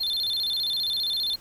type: tone with vibrato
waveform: triangle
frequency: 3875 Hz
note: B7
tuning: 34 cents flat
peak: -23 dBFS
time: 0-1.36 s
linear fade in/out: 10 ms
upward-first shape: square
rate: 15 Hz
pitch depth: 150 cents each way
effects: pink hiss -52 dBFS RMS until 1.4 s